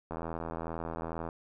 click train, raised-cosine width 1 ms, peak -23 dBFS, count 98, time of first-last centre 0.11-1.289 s, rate 82.3 Hz, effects none

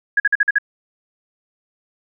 sine tone bursts, 1661.2 Hz, G#6, in tune, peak -11 dBFS, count 6, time 0.17-0.585 s, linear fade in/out 5 ms, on 30 ms, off 47 ms, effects none

